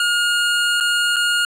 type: tone with dropouts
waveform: 25% pulse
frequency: 1426 Hz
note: F6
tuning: 36 cents sharp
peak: -12 dBFS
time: 0-1.45 s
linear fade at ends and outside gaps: 2 ms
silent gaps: 0.802-0.807 / 1.161-1.165 s
effects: low-pass 10000 Hz 12 dB/octave